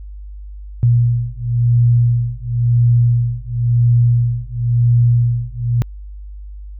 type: beating tone pair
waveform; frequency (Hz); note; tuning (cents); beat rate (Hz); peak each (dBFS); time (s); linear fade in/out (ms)
sine; 118.9 / 119.86; A#2 / A#2; +35 / +49; 0.96; -14; 0.83-5.82; 0
effects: added 50 Hz sine -29 dBFS peak until 6.79 s